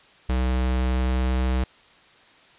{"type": "tone with pitch glide", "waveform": "square", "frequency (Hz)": [63.4, 63.8], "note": ["B1", "C2"], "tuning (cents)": [46, -43], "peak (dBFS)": -21, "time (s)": [0.29, 1.64], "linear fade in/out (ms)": 5, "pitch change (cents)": 11, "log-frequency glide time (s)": [0.84, 1.44], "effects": ["white hiss -53 dBFS RMS until 2.58 s", "resampled to 8000 Hz"]}